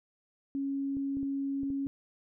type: tone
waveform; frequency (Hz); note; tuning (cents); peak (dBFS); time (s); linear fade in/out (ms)
sine; 275.8; C#4; -9; -30; 0.55-1.87; 0
type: clicks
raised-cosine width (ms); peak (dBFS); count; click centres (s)
3; -32; 6; 0.969 / 1.17 / 1.23 / 1.633 / 1.703 / 1.866
effects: none